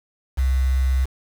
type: tone with quantisation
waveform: sine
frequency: 65.41 Hz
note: C2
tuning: in tune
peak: -16 dBFS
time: 0.37-1.06 s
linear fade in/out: 20 ms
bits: 6
effects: none